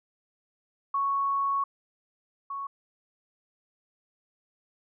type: tone pair in turn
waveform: sine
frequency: 1108.7 / 1108.7 Hz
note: C#6 / C#6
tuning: 0 / 0 cents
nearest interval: unison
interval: 0 cents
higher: neither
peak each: -24 / -32 dBFS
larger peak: first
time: 0.94-1.64 / 2.5-2.67 s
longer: first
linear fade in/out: 5 ms
effects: none